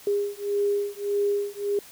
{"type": "beating tone pair", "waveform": "sine", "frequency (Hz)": [405.7, 407.4], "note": ["G#4", "G#4"], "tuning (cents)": [-41, -33], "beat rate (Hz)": 1.7, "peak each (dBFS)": -26, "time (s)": [0.07, 1.79], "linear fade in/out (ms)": 2, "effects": ["white hiss -48 dBFS RMS until 1.91 s"]}